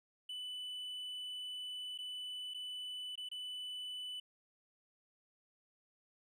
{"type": "tone with dropouts", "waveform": "triangle", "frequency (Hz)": 2989, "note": "F#7", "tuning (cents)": 17, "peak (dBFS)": -40, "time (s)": [0.29, 4.2], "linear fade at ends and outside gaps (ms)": 5, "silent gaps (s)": [[1.978, 1.986], [2.538, 2.544], [3.156, 3.176], [3.289, 3.314]], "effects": []}